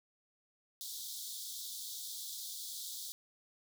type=high-pass noise; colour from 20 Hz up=pink; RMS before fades=-44 dBFS; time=0.81-3.12 s; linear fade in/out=0 ms; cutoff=3400 Hz; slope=96 dB/octave; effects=none